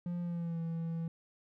triangle tone with pitch glide, 174.61 to 165.38 Hz, F3 to E3, 0 to +6 cents, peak -32 dBFS, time 0.06-1.08 s, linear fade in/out 2 ms, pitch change -94 cents, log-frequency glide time 0.21-0.6 s, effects none

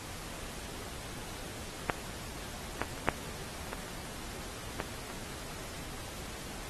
clicks, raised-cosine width 0.5 ms, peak -11 / -14 / -26 / -9 / -29 / -22 / -29 / -17 / -26 dBFS, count 9, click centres 1.898 / 2.816 / 2.978 / 3.087 / 3.67 / 3.731 / 3.881 / 4.802 / 5.101 s, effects pink hiss -44 dBFS RMS until 6.69 s + AAC 32 kbps

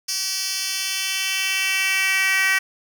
10% pulse tone with high-pass filter sweep, 383 Hz, G4, 40 cents flat, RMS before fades -22 dBFS, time 0.08-2.59 s, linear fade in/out 10 ms, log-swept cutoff 4800 to 1900 Hz, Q 2.5, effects none

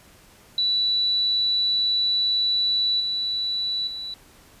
sine tone with level steps, 3951 Hz, B7, in tune, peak -19 / -23 / -30 dBFS, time 0.58-4.14 s, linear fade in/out 2 ms, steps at 3 / 3.87 s, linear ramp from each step 5 ms, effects pink hiss -52 dBFS RMS until 4.6 s + resampled to 32000 Hz

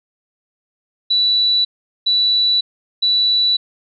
sine tone bursts, 3951 Hz, B7, in tune, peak -12 dBFS, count 3, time 1.1-3.57 s, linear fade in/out 10 ms, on 550 ms, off 410 ms, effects none

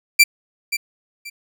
sawtooth tone with echo, 2349 Hz, D7, in tune, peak -4 dBFS, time 0.19-0.24 s, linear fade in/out 10 ms, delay 530 ms, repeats 2, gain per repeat -12 dB, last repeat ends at 1.3 s, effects none

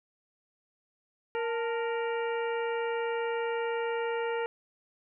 harmonic tone with a mistuned harmonic, 466.2 Hz, A#4, in tune, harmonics 1 / 2 / 3 / 4 / 5 / 6, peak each -30 / -36 / -40 / -42 / -44 / -46 dBFS, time 1.35-4.46 s, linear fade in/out 0 ms, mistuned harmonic 2, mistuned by -76 cents, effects none

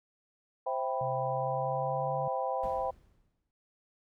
sine chord, C major seventh, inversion none, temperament equal, 523.3 / 659.3 / 784 / 987.8 Hz, C5 / E5 / G5 / B5, 0 / 0 / 0 / 0 cents, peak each -34 / -37 / -34 / -37 dBFS, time 0.66-2.91 s, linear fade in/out 10 ms
sine tone with pitch glide, 131.1 to 142.14 Hz, C3 to C#3, +4 to +44 cents, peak -37 dBFS, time 1.01-2.28 s, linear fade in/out 2 ms, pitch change +140 cents, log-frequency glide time 1.15-2.13 s
brown noise with exponential decay, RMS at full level -43 dBFS, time 2.63-3.51 s, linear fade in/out 1 ms, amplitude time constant 190 ms
effects none

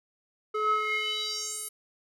square tone with band-pass filter sweep, 428 Hz, A4, 48 cents flat, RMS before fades -30 dBFS, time 0.54-1.69 s, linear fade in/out 10 ms, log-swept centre 890 to 11000 Hz, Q 4.3, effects none

